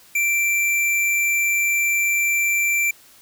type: tone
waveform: square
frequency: 2349 Hz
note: D7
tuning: in tune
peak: -18 dBFS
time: 0.15-2.91 s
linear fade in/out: 5 ms
effects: white hiss -50 dBFS RMS until 3.21 s